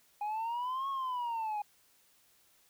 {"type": "exponential two-way sweep", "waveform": "sine", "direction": "up then down", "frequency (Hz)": [821, 1104, 821], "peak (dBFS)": -30, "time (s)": [0.21, 1.62], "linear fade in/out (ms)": 5, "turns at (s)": 0.89, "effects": ["tanh soft clip ceiling -32 dBFS", "white hiss -67 dBFS RMS until 2.69 s"]}